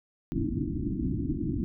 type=low-pass noise; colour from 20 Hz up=white; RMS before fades=-30 dBFS; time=0.32-1.64 s; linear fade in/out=0 ms; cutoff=340 Hz; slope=96 dB/octave; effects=none